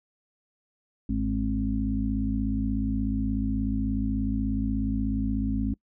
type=harmonic tone with a mistuned harmonic; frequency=53.5 Hz; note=A1; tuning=48 cents flat; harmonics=1 / 2 / 4 / 5; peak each=-29 / -34 / -29 / -29 dBFS; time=1.09-5.74 s; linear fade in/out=5 ms; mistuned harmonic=4; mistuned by=-25 cents; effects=noise-tail reverb RT60 0.1 s tail -24 dB re dry